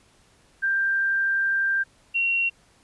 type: tone pair in turn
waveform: sine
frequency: 1583 / 2740 Hz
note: G6 / F7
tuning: +17 / -34 cents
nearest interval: major sixth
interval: 949 cents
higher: second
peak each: -20 dBFS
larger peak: neither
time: 0.62-1.84 / 2.14-2.5 s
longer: first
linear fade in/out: 20 ms
effects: pink hiss -59 dBFS RMS until 2.83 s + resampled to 24000 Hz